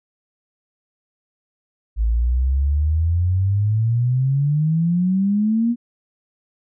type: exponential sweep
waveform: sine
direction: up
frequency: 53.4 to 241.1 Hz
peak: -15 dBFS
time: 1.96-5.76 s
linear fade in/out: 50 ms
effects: none